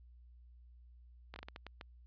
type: slowing click train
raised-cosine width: 0.3 ms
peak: -30 dBFS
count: 8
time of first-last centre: 1.34-1.811 s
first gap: 21 ms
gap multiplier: 1.38
effects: added 60 Hz sine -56 dBFS peak until 2.06 s + resampled to 11025 Hz